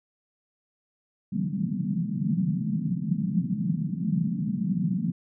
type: band-pass noise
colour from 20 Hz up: pink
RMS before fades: -27 dBFS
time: 1.32-5.12 s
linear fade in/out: 10 ms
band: 150 to 220 Hz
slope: 48 dB/octave
effects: none